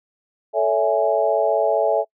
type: chord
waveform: sine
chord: A major seventh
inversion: none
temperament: equal with one note detuned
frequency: 440 / 564.1 / 659.3 / 830.6 Hz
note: A4 / C#5 / E5 / G#5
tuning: 0 / +30 / 0 / 0 cents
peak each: -22 / -21 / -19 / -24 dBFS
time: 0.53-2.05 s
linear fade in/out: 50 ms
effects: noise-tail reverb RT60 0.1 s tail -26 dB re dry